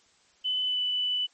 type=tone with pitch glide; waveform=sine; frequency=3012 to 2984 Hz; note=F#7 to F#7; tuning=+30 to +14 cents; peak=-25 dBFS; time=0.44-1.27 s; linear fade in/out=20 ms; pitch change=-16 cents; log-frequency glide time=0.65-0.79 s; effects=white hiss -63 dBFS RMS until 1.33 s + MP3 32 kbps